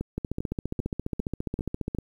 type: two click trains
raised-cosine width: 3 ms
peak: -17 / -16 dBFS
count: 6 / 27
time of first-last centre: 0.01-1.986 / 0.18-1.949 s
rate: 2.53 / 14.7 Hz
effects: 9-bit